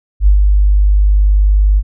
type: tone with ADSR envelope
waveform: sine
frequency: 50.1 Hz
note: G1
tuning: 38 cents sharp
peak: -3 dBFS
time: 0.2-1.83 s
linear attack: 68 ms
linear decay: 100 ms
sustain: -3 dB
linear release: 52 ms
effects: none